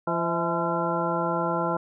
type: harmonic tone with a mistuned harmonic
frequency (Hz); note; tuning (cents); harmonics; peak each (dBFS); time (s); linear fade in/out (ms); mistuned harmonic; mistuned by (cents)
170.5; F3; -41; 1 / 2 / 3 / 4 / 5 / 6 / 8; -31 / -31 / -31 / -31 / -31 / -31 / -31; 0.07-1.77; 5; 4; -75
effects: none